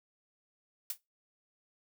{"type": "noise with exponential decay", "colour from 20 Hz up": "blue", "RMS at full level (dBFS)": -31, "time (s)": [0.9, 0.98], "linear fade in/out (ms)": 2, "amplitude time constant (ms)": 17, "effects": ["noise-tail reverb RT60 0.2 s tail -20 dB re dry"]}